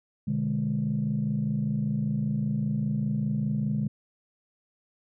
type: tone cluster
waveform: sine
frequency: 123.1 / 148.1 / 207.9 Hz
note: B2 / D3 / G#3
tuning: -5 / +15 / +2 cents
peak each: -31 / -28 / -27 dBFS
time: 0.27-3.88 s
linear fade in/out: 10 ms
effects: tanh soft clip ceiling -18 dBFS